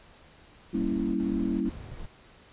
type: chord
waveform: sine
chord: G diminished seventh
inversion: none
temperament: equal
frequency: 196 / 233.1 / 277.2 / 329.6 Hz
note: G3 / Bb3 / Db4 / Fb4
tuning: 0 / 0 / 0 / 0 cents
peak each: -31 dBFS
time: 0.73-1.7 s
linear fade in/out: 10 ms
type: noise bursts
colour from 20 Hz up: brown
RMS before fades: -40 dBFS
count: 3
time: 0.74-2.06 s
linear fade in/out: 5 ms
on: 410 ms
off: 45 ms
effects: pink hiss -55 dBFS RMS until 2.52 s + resampled to 8000 Hz